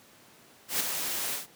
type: noise with ADSR envelope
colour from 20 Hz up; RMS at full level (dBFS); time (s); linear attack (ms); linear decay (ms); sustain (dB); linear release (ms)
white; -26; 0.68-1.47; 120; 10; -6; 140
effects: pink hiss -56 dBFS RMS until 1.55 s + high-pass 150 Hz 12 dB/octave